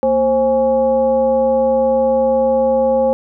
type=tone with frequency modulation; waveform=sine; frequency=530 Hz; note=C5; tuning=22 cents sharp; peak=-11 dBFS; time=0.03-3.13 s; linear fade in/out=0 ms; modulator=298 Hz; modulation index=0.65; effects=none